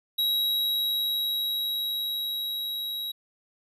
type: tone with level ramp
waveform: square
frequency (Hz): 3853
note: B7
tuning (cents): -44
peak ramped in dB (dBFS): -23 to -31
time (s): 0.18-3.12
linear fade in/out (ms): 10
effects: resampled to 32000 Hz